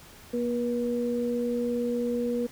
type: tone pair together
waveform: sine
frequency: 239.4 / 481.9 Hz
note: A#3 / B4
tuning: +46 / -43 cents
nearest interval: octave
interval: 1211 cents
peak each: -28 / -28 dBFS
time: 0.33-2.47 s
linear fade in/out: 10 ms
effects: pink hiss -50 dBFS RMS until 2.51 s